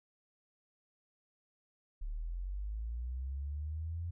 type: linear sweep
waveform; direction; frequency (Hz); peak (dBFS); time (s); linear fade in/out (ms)
sine; up; 35 to 87.1; -36; 2.01-4.11; 10
effects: none